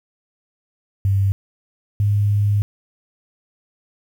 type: tone pair in turn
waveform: sine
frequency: 98 / 102.67 Hz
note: G2 / G#2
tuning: 0 / -19 cents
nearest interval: minor second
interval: 81 cents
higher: second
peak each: -14 dBFS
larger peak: neither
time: 1.05-1.32 / 2-2.62 s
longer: second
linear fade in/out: 0 ms
effects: 8-bit